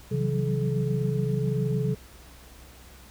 sine tone cluster, 133.3 / 160.9 / 182.1 / 189.4 / 428.8 Hz, C3 / E3 / F#3 / F#3 / A4, +33 / -42 / -27 / +41 / -45 cents, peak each -26 / -30 / -32 / -35 / -31 dBFS, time 0.11-1.95 s, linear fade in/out 10 ms, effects added 63 Hz sine -50 dBFS peak until 3.1 s + pink hiss -51 dBFS RMS until 3.1 s

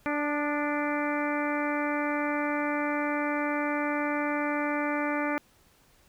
harmonic tone with a mistuned harmonic, 293.2 Hz, D4, 3 cents flat, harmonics 1 / 2 / 3 / 4 / 5 / 6 / 7 / 8, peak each -30 / -33 / -35 / -36 / -37 / -38 / -38 / -39 dBFS, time 0.06-5.38 s, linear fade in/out 0 ms, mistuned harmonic 4, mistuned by +29 cents, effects pink hiss -62 dBFS RMS until 6.08 s

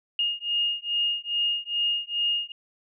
sine beating tone pair, 2844 / 2846.4 Hz, F7 / F7, +31 / +32 cents, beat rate 2.4 Hz, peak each -27 dBFS, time 0.19-2.52 s, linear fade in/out 2 ms, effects none

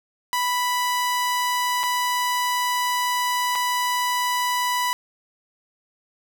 sawtooth tone with dropouts, 987.8 Hz, B5, in tune, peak -17 dBFS, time 0.33-4.93 s, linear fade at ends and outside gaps 0 ms, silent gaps 1.832-1.836 / 3.553-3.556 s, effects none

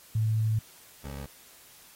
sine / 20% pulse tone pair in turn, 110 / 69.3 Hz, A2 / C#2, 0 / 0 cents, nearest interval minor sixth, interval 800 cents, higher first, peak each -23 / -32 dBFS, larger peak first, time 0.15-0.59 / 1.04-1.26 s, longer first, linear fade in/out 5 ms, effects white hiss -54 dBFS RMS until 1.95 s + AAC 48 kbps

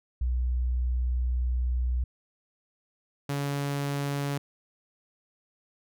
sine / sawtooth tone pair in turn, 61.74 / 141.68 Hz, B1 / C#3, 0 / +38 cents, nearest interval octave + major second, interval 1438 cents, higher second, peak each -24 dBFS, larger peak neither, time 0.21-2.04 / 3.29-4.38 s, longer first, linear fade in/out 5 ms, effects none

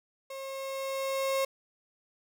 35% pulse tone with level ramp, 539 Hz, C#5, 49 cents flat, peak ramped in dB -37 to -24 dBFS, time 0.3-1.45 s, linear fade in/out 5 ms, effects none

